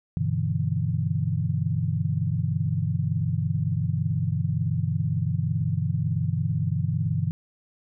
sine chord, E minor seventh, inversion first, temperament equal, 98 / 123.47 / 146.83 / 164.81 Hz, G2 / B2 / D3 / E3, 0 / 0 / 0 / 0 cents, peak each -28 dBFS, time 0.17-7.31 s, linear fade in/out 0 ms, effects none

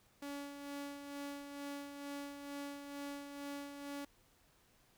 sawtooth tone with tremolo, 283.8 Hz, C#4, 41 cents sharp, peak -38 dBFS, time 0.22-4.05 s, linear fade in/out 5 ms, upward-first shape sine, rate 2.2 Hz, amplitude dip 50%, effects pink hiss -70 dBFS RMS until 4.97 s

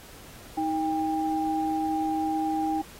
sine tone pair together, 315.1 / 798.1 Hz, D#4 / G5, +22 / +31 cents, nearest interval octave + major third, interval 1609 cents, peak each -27 dBFS, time 0.57-2.82 s, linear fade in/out 10 ms, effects pink hiss -48 dBFS RMS until 2.99 s + AAC 48 kbps

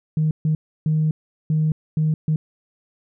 sine tone bursts at uneven times, 155.56 Hz, D#3, in tune, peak -15 dBFS, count 6, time 0.17-0.31 / 0.45-0.55 / 0.86-1.11 / 1.5-1.72 / 1.97-2.14 / 2.28-2.36 s, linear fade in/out 2 ms, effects tanh soft clip ceiling -12 dBFS

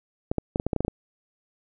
clicks, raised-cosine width 2 ms, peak -11 dBFS, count 10, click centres 0.315 / 0.383 / 0.559 / 0.599 / 0.666 / 0.732 / 0.763 / 0.806 / 0.849 / 0.881 s, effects none

